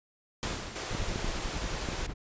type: noise with exponential decay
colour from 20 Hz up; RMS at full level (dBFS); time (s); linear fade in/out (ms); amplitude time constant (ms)
pink; -32; 0.43-1.63; 0; 260
type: high-pass noise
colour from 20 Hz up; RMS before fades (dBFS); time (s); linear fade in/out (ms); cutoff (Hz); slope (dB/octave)
pink; -38; 0.75-2.07; 10; 300; 96
type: noise with tremolo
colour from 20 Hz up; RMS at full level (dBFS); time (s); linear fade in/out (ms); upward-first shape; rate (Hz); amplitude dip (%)
brown; -32; 0.9-2.14; 10; sine; 11; 75
type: clicks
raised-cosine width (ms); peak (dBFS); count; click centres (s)
3; -21; 4; 0.95 / 1.159 / 1.245 / 1.888
effects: resampled to 16000 Hz

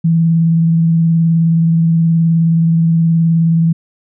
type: tone with vibrato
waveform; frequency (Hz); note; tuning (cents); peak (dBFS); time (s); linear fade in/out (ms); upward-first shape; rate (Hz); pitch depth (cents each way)
sine; 164.9; E3; +1; -8; 0.04-3.73; 10; triangle; 19; 26
effects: none

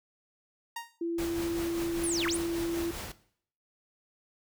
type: tone with exponential decay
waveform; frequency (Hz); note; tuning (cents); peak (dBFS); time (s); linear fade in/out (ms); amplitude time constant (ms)
sawtooth; 932.3; A#5; 0; -29; 0.76-0.98; 5; 47
type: tone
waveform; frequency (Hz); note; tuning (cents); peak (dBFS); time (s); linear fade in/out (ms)
sine; 337.3; E4; +40; -29; 1.01-2.91; 5
type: noise with tremolo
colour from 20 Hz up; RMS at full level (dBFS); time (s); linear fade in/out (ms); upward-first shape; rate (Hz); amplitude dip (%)
pink; -38; 1.18-3.12; 5; sine; 5.1; 40
type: linear two-way sweep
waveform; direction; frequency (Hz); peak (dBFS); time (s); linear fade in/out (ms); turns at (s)
sine; down then up; 11000 to 987.8 to 11000; -30; 2.03-2.37; 10; 2.27
effects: noise-tail reverb RT60 0.6 s tail -17 dB re dry

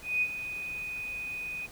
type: tone with ADSR envelope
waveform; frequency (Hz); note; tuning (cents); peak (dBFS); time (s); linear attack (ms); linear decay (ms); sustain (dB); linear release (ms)
sine; 2489; D#7; 0; -23; 0.02-1.67; 200; 52; -11; 20
effects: pink hiss -50 dBFS RMS until 1.71 s

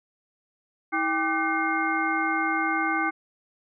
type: tone cluster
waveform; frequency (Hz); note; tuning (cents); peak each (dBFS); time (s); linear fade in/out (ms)
sine; 323 / 794 / 1180 / 1521 / 2129; E4 / G5 / D6 / F#6 / C7; -35 / +22 / +8 / +47 / +30; -29; 0.92-3.11; 20
effects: none

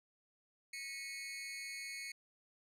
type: tone with amplitude modulation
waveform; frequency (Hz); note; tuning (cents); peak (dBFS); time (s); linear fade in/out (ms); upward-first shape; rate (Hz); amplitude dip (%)
sawtooth; 2200; C#7; -14; -36; 0.73-2.12; 5; sine; 275; 80
effects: low-pass 11000 Hz 12 dB/octave

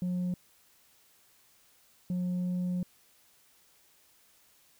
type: tone pair in turn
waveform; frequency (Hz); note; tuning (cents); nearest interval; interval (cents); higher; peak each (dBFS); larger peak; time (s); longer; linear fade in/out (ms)
sine; 179.8 / 179.8; F#3 / F#3; -49 / -49; unison; 0; neither; -26; neither; 0.02-0.34 / 2.1-2.83; second; 2
effects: tanh soft clip ceiling -28 dBFS + white hiss -64 dBFS RMS until 4.79 s

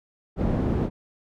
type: low-pass noise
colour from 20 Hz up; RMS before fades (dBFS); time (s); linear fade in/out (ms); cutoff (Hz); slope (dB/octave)
white; -24; 0.36-0.9; 50; 280; 12
effects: none

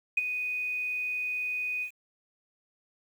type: tone with ADSR envelope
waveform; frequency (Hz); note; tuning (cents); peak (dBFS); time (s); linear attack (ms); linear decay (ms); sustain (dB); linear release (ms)
sine; 2489; D#7; 0; -19; 0.17-1.91; 7; 24; -10; 86
effects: tanh soft clip ceiling -15 dBFS + 9-bit

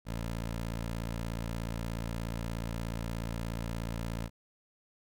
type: tone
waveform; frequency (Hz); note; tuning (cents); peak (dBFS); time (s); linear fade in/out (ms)
15% pulse; 56.8; A#1; -44; -28; 0.05-4.3; 50
effects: none

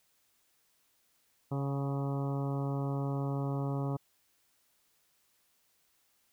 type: harmonic tone with a mistuned harmonic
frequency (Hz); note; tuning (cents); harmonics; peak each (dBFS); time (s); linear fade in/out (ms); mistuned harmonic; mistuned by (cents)
138.7; C#3; +1; 1 / 2 / 3 / 4 / 5 / 6 / 7 / 8 / 9; -32 / -38 / -42 / -44 / -46 / -48 / -49 / -50 / -51; 1.51-3.97; 10; 5; +32
effects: white hiss -72 dBFS RMS until 6.32 s

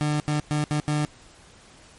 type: tone bursts at uneven times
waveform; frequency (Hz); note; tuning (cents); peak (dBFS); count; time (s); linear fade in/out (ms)
30% pulse; 149.9; D3; +36; -19; 5; 0.01-0.2 / 0.28-0.4 / 0.51-0.64 / 0.71-0.8 / 0.88-1.05; 0
effects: pink hiss -51 dBFS RMS until 1.98 s + MP3 48 kbps

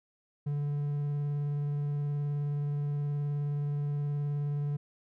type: tone with vibrato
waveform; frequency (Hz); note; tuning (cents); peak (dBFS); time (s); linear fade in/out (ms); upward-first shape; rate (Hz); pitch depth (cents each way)
triangle; 145.1; D3; -21; -27; 0.46-4.77; 10; square; 19; 10
effects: none

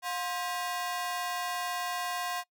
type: ring-modulated tone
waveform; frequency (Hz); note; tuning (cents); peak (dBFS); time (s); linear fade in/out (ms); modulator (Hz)
sawtooth; 884; A5; +8; -25; 0.02-2.44; 50; 169
effects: noise-tail reverb RT60 0.1 s tail -23 dB re dry

